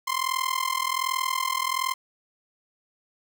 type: tone with amplitude modulation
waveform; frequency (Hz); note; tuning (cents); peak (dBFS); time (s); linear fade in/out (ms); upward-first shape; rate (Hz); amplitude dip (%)
sawtooth; 1046; C6; -1; -17; 0.07-1.94; 10; sine; 41.3; 90
effects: none